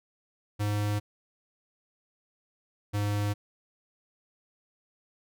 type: tone pair in turn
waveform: square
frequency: 103.83 / 103.05 Hz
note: G#2 / G#2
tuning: 0 / -13 cents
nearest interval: unison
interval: 13 cents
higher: first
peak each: -27 dBFS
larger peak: neither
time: 0.59-1 / 2.93-3.34 s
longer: neither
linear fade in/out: 20 ms
effects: none